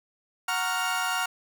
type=chord; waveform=30% pulse; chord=Gb major seventh; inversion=none; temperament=equal; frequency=740 / 932.3 / 1108.7 / 1396.9 Hz; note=Gb5 / Bb5 / Db6 / F6; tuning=0 / 0 / 0 / 0 cents; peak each=-29 / -31 / -32 / -26 dBFS; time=0.48-1.26 s; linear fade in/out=5 ms; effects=none